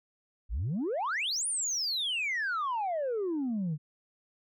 sine exponential two-way sweep, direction up then down, 46.25 to 9790 to 143 Hz, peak -27 dBFS, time 0.49-3.78 s, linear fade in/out 50 ms, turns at 1.47 s, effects tanh soft clip ceiling -27 dBFS

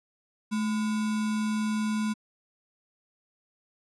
sine tone with sample-and-hold, 215.2 Hz, A3, 38 cents flat, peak -25 dBFS, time 0.51-2.14 s, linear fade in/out 20 ms, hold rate 1225 Hz, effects resampled to 24000 Hz

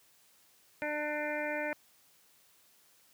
harmonic tone, 298.8 Hz, D4, 30 cents sharp, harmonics 1 / 2 / 3 / 5 / 6 / 7 / 8, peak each -41 / -36 / -42 / -41 / -41 / -42 / -43 dBFS, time 0.82-1.73 s, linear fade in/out 0 ms, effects white hiss -65 dBFS RMS until 3.13 s + high-pass 80 Hz 12 dB/octave

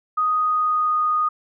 sine tone with pitch glide, 1246 to 1236 Hz, D#6 to D#6, +2 to -12 cents, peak -17 dBFS, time 0.17-1.29 s, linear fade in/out 10 ms, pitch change -14 cents, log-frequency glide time 0.37-1.05 s, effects none

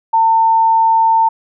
sine tone, 900 Hz, A5, 39 cents sharp, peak -8 dBFS, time 0.13-1.29 s, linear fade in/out 10 ms, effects none

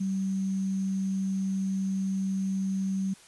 sine tone with sample-and-hold, 192 Hz, G3, 36 cents flat, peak -26 dBFS, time 0-3.14 s, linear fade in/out 10 ms, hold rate 6300 Hz, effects white hiss -54 dBFS RMS until 3.27 s + resampled to 24000 Hz

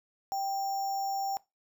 sine tone with sample-and-hold, 784 Hz, G5, in tune, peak -29 dBFS, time 0.32-1.37 s, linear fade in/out 0 ms, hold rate 6300 Hz, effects noise-tail reverb RT60 0.2 s tail -19 dB re dry

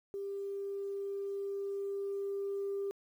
sine tone with level ramp, 397.2 Hz, G4, 23 cents sharp, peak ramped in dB -36 to -32 dBFS, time 0.14-2.91 s, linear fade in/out 0 ms, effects tanh soft clip ceiling -30 dBFS + 11-bit

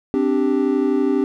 triangle chord, C suspended second, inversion none, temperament equal, 261.6 / 293.7 / 392 Hz, C4 / D4 / G4, 0 / 0 / 0 cents, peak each -18 / -18 / -18 dBFS, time 0.14-1.24 s, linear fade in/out 0 ms, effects none

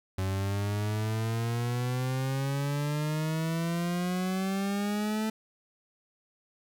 40% pulse exponential sweep, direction up, 94 to 220 Hz, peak -27 dBFS, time 0.18-5.3 s, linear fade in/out 5 ms, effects 10-bit

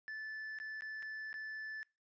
triangle tone with dropouts, 1747 Hz, A6, 13 cents flat, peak -40 dBFS, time 0.08-1.83 s, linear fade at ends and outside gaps 0 ms, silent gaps 0.587-0.6 / 0.808-0.821 / 1.024-1.028 / 1.329-1.341 s, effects noise-tail reverb RT60 0.3 s tail -24 dB re dry + resampled to 16000 Hz

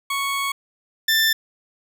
20% pulse tone pair in turn, 1108.7 / 1775 Hz, C#6 / A6, 0 / +15 cents, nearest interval minor sixth, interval 815 cents, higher second, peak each -17 / -11 dBFS, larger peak second, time 0.1-0.52 / 1.08-1.33 s, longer first, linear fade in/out 5 ms, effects none

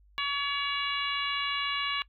harmonic tone, 566 Hz, C#5, 36 cents sharp, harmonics 2 / 3 / 4 / 5 / 6 / 7, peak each -33 / -37 / -35 / -34 / -38 / -40 dBFS, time 0.18-2.02 s, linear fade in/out 0 ms, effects noise-tail reverb RT60 0.1 s tail -21 dB re dry + added 50 Hz sine -57 dBFS peak until 2.08 s

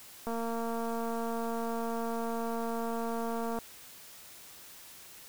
click train, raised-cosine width 1 ms, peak -23 dBFS, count 764, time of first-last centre 0.27-3.587 s, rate 230 Hz, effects white hiss -51 dBFS RMS until 5.28 s

